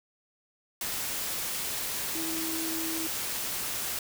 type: tone in noise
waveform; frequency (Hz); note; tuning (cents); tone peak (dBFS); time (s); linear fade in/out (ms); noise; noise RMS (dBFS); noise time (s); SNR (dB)
sine; 324.1; E4; -29; -34; 2.15-3.07; 2; white; -33; 0.81-3.99; -4
effects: none